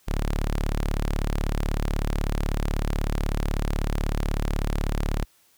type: tone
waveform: sawtooth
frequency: 36.17 Hz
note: D1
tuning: 26 cents flat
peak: -19 dBFS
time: 0.07-5.25 s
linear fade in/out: 20 ms
effects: white hiss -61 dBFS RMS until 5.57 s